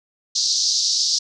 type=band-pass noise; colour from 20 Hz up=white; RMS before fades=-20 dBFS; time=0.35-1.19 s; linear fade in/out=10 ms; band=4200 to 5900 Hz; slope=48 dB/octave; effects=none